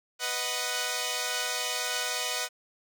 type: chord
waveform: 5% pulse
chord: B major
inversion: none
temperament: equal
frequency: 493.9 / 622.3 / 740 Hz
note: B4 / D#5 / F#5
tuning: 0 / 0 / 0 cents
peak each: -22 dBFS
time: 0.19-2.49 s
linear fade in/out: 50 ms
effects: none